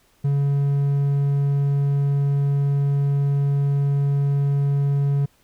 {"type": "tone", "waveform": "triangle", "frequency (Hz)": 140.9, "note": "C#3", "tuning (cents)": 29, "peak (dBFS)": -15, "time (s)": [0.24, 5.26], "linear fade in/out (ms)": 10, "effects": ["pink hiss -60 dBFS RMS until 5.43 s"]}